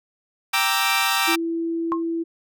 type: chord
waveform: 15% pulse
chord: E half-diminished seventh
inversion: first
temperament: equal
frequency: 784 / 932.3 / 1174.7 / 1318.5 Hz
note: G5 / Bb5 / D6 / E6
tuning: 0 / 0 / 0 / 0 cents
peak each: -18 dBFS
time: 0.53-1.36 s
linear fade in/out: 10 ms
type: tone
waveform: sine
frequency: 332.1 Hz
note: E4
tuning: 13 cents sharp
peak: -22 dBFS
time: 1.27-2.24 s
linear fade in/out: 20 ms
type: tone with exponential decay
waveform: sine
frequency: 1069 Hz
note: C6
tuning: 37 cents sharp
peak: -17 dBFS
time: 1.92-2.03 s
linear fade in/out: 0 ms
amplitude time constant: 23 ms
effects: none